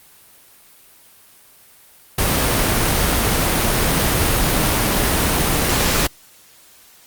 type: noise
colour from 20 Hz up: pink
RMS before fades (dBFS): -17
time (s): 2.18-6.07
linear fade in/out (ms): 5
effects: white hiss -48 dBFS RMS until 7.06 s + Opus 32 kbps